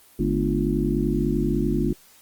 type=harmonic tone with a mistuned harmonic; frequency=50.1 Hz; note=G1; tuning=38 cents sharp; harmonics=1 / 3 / 4 / 5 / 6 / 7; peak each=-27 / -27 / -27 / -27 / -27 / -27 dBFS; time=0.19-1.93 s; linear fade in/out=5 ms; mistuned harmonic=4; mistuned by=+140 cents; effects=white hiss -53 dBFS RMS until 2.21 s + Opus 24 kbps